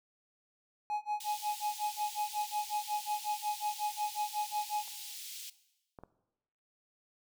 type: tone with tremolo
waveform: triangle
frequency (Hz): 839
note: G#5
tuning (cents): +17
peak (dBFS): -28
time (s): 0.9-4.88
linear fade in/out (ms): 0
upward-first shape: sine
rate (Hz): 5.5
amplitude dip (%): 100
type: high-pass noise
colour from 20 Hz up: pink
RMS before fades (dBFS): -45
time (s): 1.2-5.5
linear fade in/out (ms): 5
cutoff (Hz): 3000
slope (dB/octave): 24
type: clicks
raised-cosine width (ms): 1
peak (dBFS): -34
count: 2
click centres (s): 5.988 / 6.036
effects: noise-tail reverb RT60 1.0 s tail -17 dB re dry